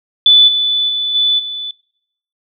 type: tone with level steps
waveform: sine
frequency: 3484 Hz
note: A7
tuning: 18 cents flat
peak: -4 / -12 / -15 / -10 / -21 dBFS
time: 0.26-1.71 s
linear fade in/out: 2 ms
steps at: 0.47 / 0.88 / 1.14 / 1.38 s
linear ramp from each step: 20 ms
effects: noise-tail reverb RT60 0.8 s tail -25 dB re dry